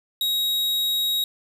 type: tone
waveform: 45% pulse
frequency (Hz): 3800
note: A#7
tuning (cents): +33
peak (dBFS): -21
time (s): 0.21-1.24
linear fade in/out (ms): 2
effects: none